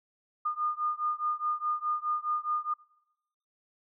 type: beating tone pair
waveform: sine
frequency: 1216 / 1220.8 Hz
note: D#6 / D#6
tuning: -40 / -33 cents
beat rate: 4.8 Hz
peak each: -31 / -32 dBFS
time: 0.45-2.74 s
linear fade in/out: 10 ms
effects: noise-tail reverb RT60 0.9 s tail -23 dB re dry